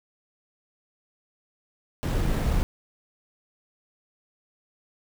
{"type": "noise with sample-and-hold", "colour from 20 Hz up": "brown", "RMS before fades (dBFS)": -24, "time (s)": [2.03, 2.63], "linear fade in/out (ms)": 0, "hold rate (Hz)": 11025, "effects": []}